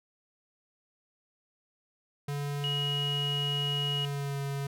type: tone with pitch glide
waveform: square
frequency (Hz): 143.4 to 139.56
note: D3 to C#3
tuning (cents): -41 to +12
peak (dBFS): -32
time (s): 2.28-4.67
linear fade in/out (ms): 5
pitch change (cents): -47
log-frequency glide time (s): 3.92-4.39
type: tone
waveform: sine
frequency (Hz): 2900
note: F#7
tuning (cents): -35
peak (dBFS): -30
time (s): 2.64-4.05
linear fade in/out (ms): 0
effects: none